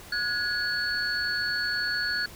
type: tone cluster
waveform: sine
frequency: 1454 / 1675 / 4423 Hz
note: F#6 / G#6 / C#8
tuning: -31 / +14 / -5 cents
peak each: -30 dBFS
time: 0.12-2.26 s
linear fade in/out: 5 ms
effects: pink hiss -46 dBFS RMS until 2.35 s